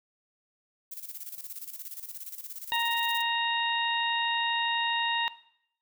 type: noise with tremolo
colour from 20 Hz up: violet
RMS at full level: -39 dBFS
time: 0.91-3.22 s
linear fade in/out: 10 ms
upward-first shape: square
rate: 17 Hz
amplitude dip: 70%
type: harmonic tone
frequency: 932.3 Hz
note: A#5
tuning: in tune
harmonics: 1 / 2 / 3 / 4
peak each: -29 / -32 / -31 / -32 dBFS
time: 2.72-5.28 s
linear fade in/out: 0 ms
effects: noise-tail reverb RT60 0.7 s tail -17 dB re dry